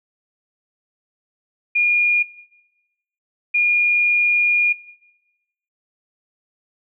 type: tone bursts at uneven times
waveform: sine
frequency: 2427 Hz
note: D#7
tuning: 44 cents flat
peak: -14 dBFS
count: 2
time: 1.75-2.23 / 3.54-4.73 s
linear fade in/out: 10 ms
effects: noise-tail reverb RT60 1.0 s tail -18 dB re dry